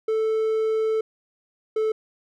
triangle tone pair in turn, 440 / 436.7 Hz, A4 / A4, 0 / -13 cents, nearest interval unison, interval 13 cents, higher first, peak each -18 dBFS, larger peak neither, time 0.08-1.01 / 1.76-1.92 s, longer first, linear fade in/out 5 ms, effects none

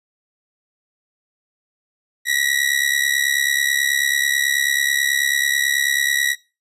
sawtooth ring-modulated tone, 1925 Hz, B6, 45 cents flat, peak -10 dBFS, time 2.25-6.36 s, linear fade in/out 50 ms, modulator 34.6 Hz, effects noise-tail reverb RT60 0.3 s tail -21 dB re dry + resampled to 32000 Hz

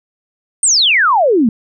sine exponential sweep, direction down, 8950 to 207.7 Hz, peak -8 dBFS, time 0.63-1.49 s, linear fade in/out 2 ms, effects none

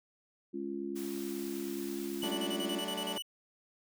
harmonic tone, 69.3 Hz, C#2, in tune, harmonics 3 / 4 / 5, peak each -42 / -40 / -38 dBFS, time 0.53-2.81 s, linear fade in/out 20 ms
white noise, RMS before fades -48 dBFS, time 0.95-2.32 s, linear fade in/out 20 ms
45% pulse tone bursts, 2960 Hz, F#7, in tune, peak -36 dBFS, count 11, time 2.22-3.223 s, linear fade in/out 5 ms, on 63 ms, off 31 ms
15% pulse chord, D major, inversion first, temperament equal with one note detuned, 189.76 / 220 / 293.7 Hz, F#3 / A3 / D4, +44 / 0 / 0 cents, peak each -35 / -35 / -35 dBFS, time 2.23-3.18 s, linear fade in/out 2 ms
effects none

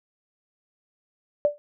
sine tone with exponential decay, 586 Hz, D5, 4 cents flat, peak -13 dBFS, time 1.45-1.58 s, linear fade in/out 0 ms, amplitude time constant 28 ms, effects none

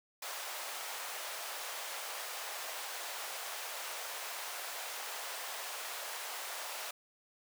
pink high-pass noise, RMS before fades -42 dBFS, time 0.22-6.91 s, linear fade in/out 5 ms, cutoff 600 Hz, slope 24 dB/octave, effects none

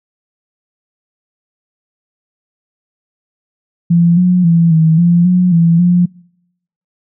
sine tone with pitch steps, 170.6 / 180.3 / 167.7 / 160.3 / 172.5 / 180.6 / 167.5 / 176.7 Hz, F3 / F#3 / E3 / E3 / F3 / F#3 / E3 / F3, -40 / -45 / +30 / -48 / -21 / -42 / +28 / +21 cents, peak -6 dBFS, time 3.9-6.06 s, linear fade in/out 10 ms, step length 270 ms, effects noise-tail reverb RT60 0.8 s tail -26 dB re dry

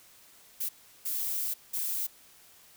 violet noise bursts at uneven times, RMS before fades -32 dBFS, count 3, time 0.6-0.69 / 1.05-1.54 / 1.73-2.07 s, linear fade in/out 10 ms, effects white hiss -57 dBFS RMS until 2.76 s

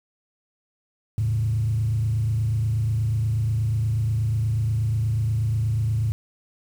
sine tone with frequency modulation, 110 Hz, A2, in tune, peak -19 dBFS, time 1.18-6.12 s, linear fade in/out 0 ms, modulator 28.3 Hz, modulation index 0.64, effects tanh soft clip ceiling -15 dBFS + 8-bit

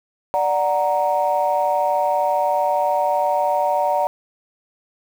sine chord, D augmented, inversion none, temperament equal, 587.3 / 740 / 932.3 Hz, D5 / F#5 / A#5, 0 / 0 / 0 cents, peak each -20 dBFS, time 0.34-4.07 s, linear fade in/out 0 ms, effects tanh soft clip ceiling -8 dBFS + 7-bit

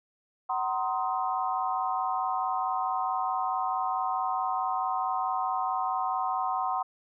sine chord, C half-diminished seventh, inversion second, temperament just, 753.5 / 941.9 / 1046.5 / 1255.8 Hz, Gb5 / Bb5 / C6 / Eb6, +31 / +18 / 0 / +16 cents, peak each -30 / -34 / -31 / -35 dBFS, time 0.49-6.83 s, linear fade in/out 10 ms, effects none

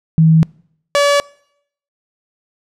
sine / sawtooth tone pair in turn, 160.5 / 572 Hz, E3 / D5, -46 / -46 cents, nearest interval octave + minor seventh, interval 2200 cents, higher second, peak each -6 dBFS, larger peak neither, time 0.18-0.43 / 0.95-1.2 s, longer neither, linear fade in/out 0 ms, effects noise-tail reverb RT60 0.7 s tail -25 dB re dry + low-pass 8000 Hz 12 dB/octave

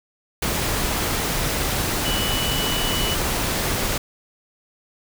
sine tone in noise, 2960 Hz, F#7, in tune, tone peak -26 dBFS, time 2.05-3.15 s, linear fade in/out 5 ms, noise pink, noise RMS -23 dBFS, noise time 0.42-3.98 s, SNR -6 dB, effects none

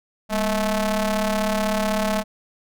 sawtooth ring-modulated tone, 220 Hz, A3, in tune, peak -13 dBFS, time 0.29-2.24 s, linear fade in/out 50 ms, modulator 422 Hz, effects none

